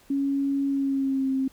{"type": "tone with pitch glide", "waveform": "sine", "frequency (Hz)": [277.2, 265.8], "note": ["C#4", "C4"], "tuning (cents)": [0, 27], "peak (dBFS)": -22, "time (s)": [0.1, 1.48], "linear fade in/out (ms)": 5, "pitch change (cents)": -73, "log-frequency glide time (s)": [0.68, 1.32], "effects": ["pink hiss -57 dBFS RMS until 1.52 s"]}